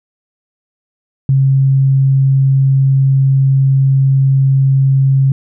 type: tone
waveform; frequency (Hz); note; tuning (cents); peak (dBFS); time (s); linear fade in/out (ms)
sine; 135.2; C#3; -43; -7; 1.29-5.32; 2
effects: none